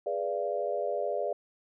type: chord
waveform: sine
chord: G# diminished seventh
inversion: none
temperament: equal with one note detuned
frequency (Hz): 415.3 / 493.9 / 587.3 / 686.9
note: G#4 / B4 / D5 / F5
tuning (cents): 0 / 0 / 0 / -29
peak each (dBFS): -35 / -35 / -32 / -35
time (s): 0.06-1.33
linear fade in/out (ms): 5
effects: none